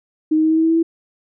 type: tone with pitch steps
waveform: sine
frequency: 311.1 / 313.8 / 316.5 / 319.3 / 322.1 / 324.9 / 327.7 / 330.6 Hz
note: D#4 / D#4 / D#4 / D#4 / E4 / E4 / E4 / E4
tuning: 0 / +15 / +30 / +45 / -40 / -25 / -10 / +5 cents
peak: -12 dBFS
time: 0.31-0.83 s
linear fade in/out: 10 ms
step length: 65 ms
effects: none